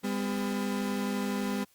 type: tone pair together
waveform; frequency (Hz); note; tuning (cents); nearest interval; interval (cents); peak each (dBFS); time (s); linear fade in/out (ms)
35% pulse; 200.9 / 252.8; G3 / B3; +43 / +41; major third; 398; -29 / -32; 0.03-1.65; 20
effects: white hiss -65 dBFS RMS until 1.74 s + Opus 48 kbps